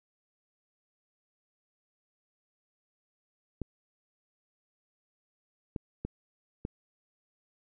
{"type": "clicks", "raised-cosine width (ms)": 3, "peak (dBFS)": -21, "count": 4, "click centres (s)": [3.617, 5.762, 6.05, 6.651], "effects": []}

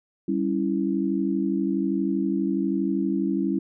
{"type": "chord", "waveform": "sine", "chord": "C# diminished", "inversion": "second", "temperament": "equal", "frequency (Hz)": [196, 277.2, 329.6], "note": ["G3", "C#4", "E4"], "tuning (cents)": [0, 0, 0], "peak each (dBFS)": -26, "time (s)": [0.28, 3.59], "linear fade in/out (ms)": 5, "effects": []}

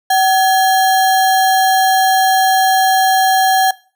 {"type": "tone with sample-and-hold", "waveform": "sine", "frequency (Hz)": 760, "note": "F#5", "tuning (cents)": 46, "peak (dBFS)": -9, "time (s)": [0.1, 3.71], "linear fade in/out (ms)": 5, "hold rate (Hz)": 2450, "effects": ["noise-tail reverb RT60 0.4 s tail -22 dB re dry"]}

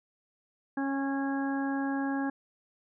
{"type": "harmonic tone", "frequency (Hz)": 274.4, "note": "C#4", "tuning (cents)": -17, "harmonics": [1, 2, 3, 4, 5, 6], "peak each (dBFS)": [-29, -42, -37, -44, -48, -39], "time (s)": [0.77, 2.3], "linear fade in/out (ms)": 5, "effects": []}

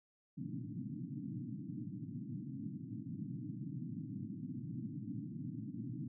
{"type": "band-pass noise", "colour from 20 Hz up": "pink", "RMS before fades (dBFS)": -44, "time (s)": [0.37, 6.08], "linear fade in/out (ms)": 10, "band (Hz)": [110, 310], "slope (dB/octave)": 96, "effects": []}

